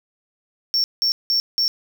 triangle tone bursts, 5460 Hz, F8, 40 cents flat, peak -15 dBFS, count 4, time 0.74-1.68 s, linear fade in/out 0 ms, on 100 ms, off 180 ms, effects none

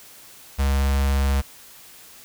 square tone with notch filter, 68.7 Hz, C#2, 15 cents flat, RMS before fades -20 dBFS, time 0.58-1.42 s, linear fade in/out 20 ms, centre 310 Hz, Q 1.1, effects white hiss -46 dBFS RMS until 2.24 s

